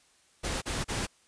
pink noise bursts, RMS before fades -32 dBFS, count 3, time 0.43-1.07 s, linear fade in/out 20 ms, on 190 ms, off 35 ms, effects white hiss -64 dBFS RMS until 1.27 s + resampled to 22050 Hz

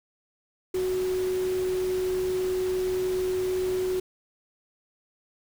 sine tone in noise, 370 Hz, F#4, in tune, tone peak -24 dBFS, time 0.74-4 s, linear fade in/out 5 ms, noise pink, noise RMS -40 dBFS, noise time 0.74-4 s, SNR +13 dB, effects none

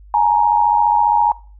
sine tone pair together, 841 / 935.8 Hz, G#5 / A#5, +22 / +6 cents, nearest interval major second, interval 184 cents, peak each -14 dBFS, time 0.14-1.32 s, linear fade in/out 2 ms, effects noise-tail reverb RT60 0.4 s tail -20 dB re dry + added 50 Hz sine -39 dBFS peak until 1.59 s

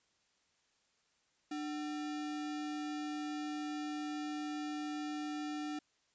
sine tone with sample-and-hold, 298.8 Hz, D4, 30 cents sharp, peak -37 dBFS, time 1.51-5.79 s, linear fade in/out 5 ms, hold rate 1050 Hz, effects white hiss -75 dBFS RMS until 6.14 s + resampled to 16000 Hz

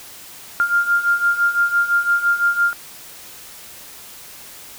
sine beating tone pair, 1396.9 / 1402.8 Hz, F6 / F6, 0 / +7 cents, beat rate 5.9 Hz, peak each -20 / -16 dBFS, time 0.6-2.73 s, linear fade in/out 0 ms, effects white hiss -39 dBFS RMS until 4.78 s

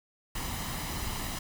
pink noise with comb filter, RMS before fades -35 dBFS, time 0.35-1.39 s, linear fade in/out 5 ms, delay 1 ms, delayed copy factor +0.5, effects none

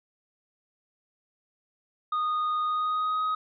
triangle tone with pitch glide, 1234 to 1259.2 Hz, D#6 to D#6, -15 to +20 cents, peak -23 dBFS, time 2.12-3.35 s, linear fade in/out 5 ms, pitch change +35 cents, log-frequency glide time 2.62-3.23 s, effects resampled to 11025 Hz

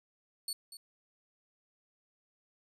25% pulse tone with echo, 4435 Hz, C#8, in tune, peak -30 dBFS, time 0.48-0.53 s, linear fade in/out 2 ms, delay 240 ms, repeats 1, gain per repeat -12 dB, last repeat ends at 0.77 s, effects none

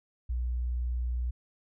sine tone, 60.8 Hz, B1, 26 cents flat, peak -28 dBFS, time 0.29-1.31 s, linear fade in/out 10 ms, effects none

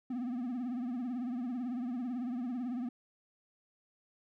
triangle tone with vibrato, 246.5 Hz, B3, 3 cents flat, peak -32 dBFS, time 0.1-2.89 s, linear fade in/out 5 ms, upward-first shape triangle, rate 18 Hz, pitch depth 130 cents each way, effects none

